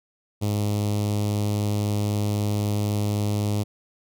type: tone with notch filter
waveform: sawtooth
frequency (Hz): 103.83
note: G#2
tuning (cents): 0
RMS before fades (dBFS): -24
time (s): 0.41-3.64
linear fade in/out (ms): 20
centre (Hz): 1600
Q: 0.59
effects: none